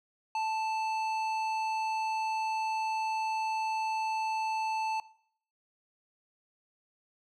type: tone with tanh clipping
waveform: sine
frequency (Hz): 880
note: A5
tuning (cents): 0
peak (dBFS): -31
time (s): 0.35-5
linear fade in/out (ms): 2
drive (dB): 13
effects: noise-tail reverb RT60 0.6 s tail -19 dB re dry